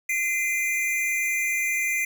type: tone pair together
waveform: square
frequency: 2061 / 2402 Hz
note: C7 / D7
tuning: -27 / +38 cents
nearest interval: minor third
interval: 265 cents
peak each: -26 / -27 dBFS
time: 0.09-2.05 s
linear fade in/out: 5 ms
effects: none